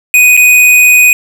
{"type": "tone with dropouts", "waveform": "square", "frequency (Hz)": 2489, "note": "D#7", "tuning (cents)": 0, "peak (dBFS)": -3, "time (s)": [0.14, 1.13], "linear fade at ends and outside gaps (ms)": 1, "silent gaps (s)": [0.367, 0.374], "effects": []}